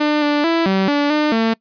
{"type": "tone with pitch steps", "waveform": "sawtooth", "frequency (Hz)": [299.3, 293.6, 331.8, 192, 289, 301.4, 225.3], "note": ["D4", "D4", "E4", "G3", "D4", "D4", "A3"], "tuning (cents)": [33, 0, 11, -36, -28, 45, 41], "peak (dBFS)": -10, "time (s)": [0, 1.54], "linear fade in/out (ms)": 10, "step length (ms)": 220, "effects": ["noise-tail reverb RT60 0.1 s tail -24 dB re dry", "resampled to 11025 Hz"]}